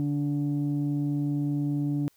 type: tone pair together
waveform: sine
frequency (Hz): 144.8 / 289.6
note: D3 / D4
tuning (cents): -24 / -24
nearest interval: octave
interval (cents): 1200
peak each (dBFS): -26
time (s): 0-2.08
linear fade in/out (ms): 0
effects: tanh soft clip ceiling -20 dBFS + white hiss -65 dBFS RMS until 2.16 s